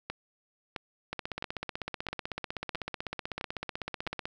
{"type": "two click trains", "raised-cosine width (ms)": 0.3, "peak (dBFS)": [-18, -18], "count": [7, 51], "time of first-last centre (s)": [[0.1, 4.074], [1.13, 4.255]], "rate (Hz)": [1.51, 16], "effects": []}